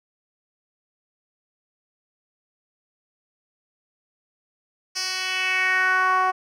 10% pulse tone with band-pass filter sweep, 372.8 Hz, F#4, 13 cents sharp, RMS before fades -22 dBFS, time 4.95-6.32 s, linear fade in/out 20 ms, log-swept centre 5200 to 890 Hz, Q 2.8, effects none

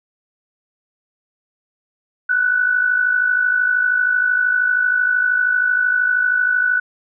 sine tone with amplitude modulation, 1486 Hz, F#6, 7 cents sharp, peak -11 dBFS, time 2.29-6.8 s, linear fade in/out 10 ms, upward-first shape sine, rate 52.9 Hz, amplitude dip 60%, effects none

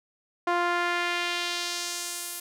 sawtooth tone with band-pass filter sweep, 349.2 Hz, F4, in tune, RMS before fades -29 dBFS, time 0.47-2.4 s, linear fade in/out 5 ms, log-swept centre 1000 to 12000 Hz, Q 1.2, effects none

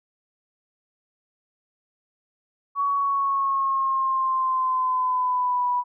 sine tone with pitch glide, 1123 to 983.3 Hz, C#6 to B5, +22 to -8 cents, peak -20 dBFS, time 2.75-5.84 s, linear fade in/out 50 ms, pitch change -230 cents, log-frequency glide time 2.93-5.68 s, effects none

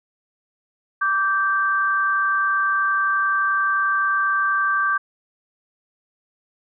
sine tone pair together, 1164 / 1567.8 Hz, D6 / G6, -16 / 0 cents, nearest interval perfect fourth, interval 516 cents, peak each -20 dBFS, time 1.01-4.98 s, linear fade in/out 10 ms, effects none

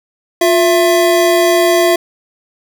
square tone pair together, 353.6 / 667.5 Hz, F4 / E5, +22 / +22 cents, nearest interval major seventh, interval 1100 cents, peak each -12 dBFS, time 0.41-1.96 s, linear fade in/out 5 ms, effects none

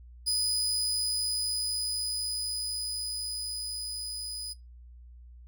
30% pulse tone with level ramp, 4978 Hz, D#8, in tune, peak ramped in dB -22 to -32 dBFS, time 0.26-4.54 s, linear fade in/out 20 ms, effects noise-tail reverb RT60 0.2 s tail -22 dB re dry + added 60 Hz sine -47 dBFS peak until 5.47 s

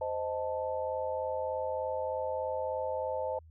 sine chord, A diminished, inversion first, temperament equal with one note detuned, 519 / 622.3 / 880 Hz, C5 / Eb5 / A5, -14 / 0 / 0 cents, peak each -34 / -36 / -37 dBFS, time 0.01-3.39 s, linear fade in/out 5 ms, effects added 80 Hz sine -52 dBFS peak until 3.5 s

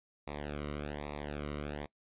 sawtooth tone with flanger, 73.42 Hz, D2, in tune, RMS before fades -40 dBFS, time 0.27-1.86 s, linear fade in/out 5 ms, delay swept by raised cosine 0.65 to 1.19 ms, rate 1.2 Hz, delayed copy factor -0.9, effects noise-tail reverb RT60 0.1 s tail -22 dB re dry + resampled to 8000 Hz

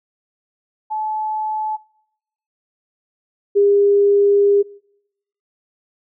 sine tone pair in turn, 863 / 404 Hz, A5 / G#4, -34 / -48 cents, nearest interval octave + minor second, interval 1314 cents, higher first, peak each -20 / -10 dBFS, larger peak second, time 0.9-1.77 / 3.55-4.63 s, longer second, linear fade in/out 20 ms, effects noise-tail reverb RT60 0.8 s tail -24 dB re dry

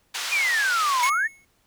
white band-pass noise, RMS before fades -30 dBFS, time 0.14-1.1 s, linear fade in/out 10 ms, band 970 to 5100 Hz, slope 12 dB/octave
sine exponential two-way sweep, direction down then up, 2501 to 952 to 1904 Hz, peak -20 dBFS, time 0.31-1.28 s, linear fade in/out 20 ms, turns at 1.03 s
square tone with exponential decay, 2190 Hz, C#7, 22 cents flat, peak -20 dBFS, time 1.03-1.45 s, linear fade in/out 2 ms, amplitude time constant 90 ms
effects pink hiss -65 dBFS RMS until 1.66 s

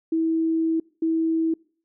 sine tone pair in turn, 324.7 / 324.7 Hz, E4 / E4, -26 / -26 cents, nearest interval unison, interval 0 cents, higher neither, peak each -19 dBFS, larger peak neither, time 0.12-0.8 / 1.02-1.54 s, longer first, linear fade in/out 5 ms, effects noise-tail reverb RT60 0.5 s tail -26 dB re dry

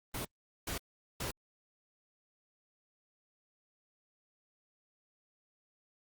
pink noise bursts, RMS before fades -38 dBFS, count 3, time 0.14-1.31 s, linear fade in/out 5 ms, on 110 ms, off 420 ms, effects Opus 32 kbps

